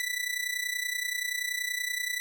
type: tone with amplitude modulation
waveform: sawtooth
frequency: 1975.5 Hz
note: B6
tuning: in tune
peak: -23 dBFS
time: 0-2.2 s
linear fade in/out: 0 ms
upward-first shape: sine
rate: 30.5 Hz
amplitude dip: 75%
effects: none